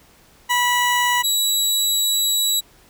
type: tone pair in turn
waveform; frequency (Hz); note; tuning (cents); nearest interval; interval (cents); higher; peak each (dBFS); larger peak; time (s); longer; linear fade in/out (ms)
20% pulse; 978 / 3901; B5 / B7; -17 / -22; 2 octaves; 2395; second; -11; neither; 0.49-1.23 / 1.23-2.61; second; 20
effects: pink hiss -52 dBFS RMS until 2.89 s